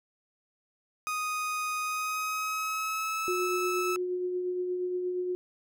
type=tone with pitch glide; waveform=30% pulse; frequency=1244.5 to 1305.6 Hz; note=D#6 to E6; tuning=0 to -17 cents; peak=-27 dBFS; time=1.07-3.96 s; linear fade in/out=0 ms; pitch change=+83 cents; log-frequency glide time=1.8-3.28 s
type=tone with tremolo; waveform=sine; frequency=361.8 Hz; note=F#4; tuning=39 cents flat; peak=-27 dBFS; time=3.28-5.35 s; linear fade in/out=0 ms; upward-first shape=triangle; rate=8.5 Hz; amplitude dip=35%
effects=none